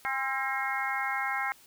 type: harmonic tone with a mistuned harmonic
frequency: 268.1 Hz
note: C4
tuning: 42 cents sharp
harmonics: 3 / 4 / 5 / 6 / 7 / 8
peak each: -34 / -37 / -36 / -36 / -37 / -34 dBFS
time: 0.05-1.52 s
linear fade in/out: 0 ms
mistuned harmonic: 4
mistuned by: -38 cents
effects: white hiss -57 dBFS RMS until 1.66 s